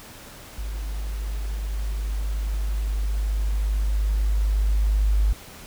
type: tone with level ramp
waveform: sine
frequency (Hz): 51.2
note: G#1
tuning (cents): -24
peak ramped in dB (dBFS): -27 to -16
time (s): 0.58-5.33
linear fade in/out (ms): 5
effects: pink hiss -43 dBFS RMS until 5.66 s